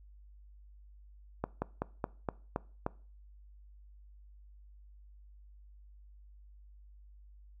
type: slowing click train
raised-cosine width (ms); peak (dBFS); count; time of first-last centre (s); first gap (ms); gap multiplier
1; -18; 7; 1.44-2.864; 180; 1.11
effects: noise-tail reverb RT60 0.4 s tail -21 dB re dry + added 50 Hz sine -53 dBFS peak until 7.6 s